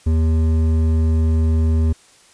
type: tone with hard clipping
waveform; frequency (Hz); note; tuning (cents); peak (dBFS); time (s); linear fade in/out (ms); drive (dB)
triangle; 80; D#2; +49; -15; 0.06-1.93; 10; 13
effects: white hiss -50 dBFS RMS until 2.33 s + resampled to 22050 Hz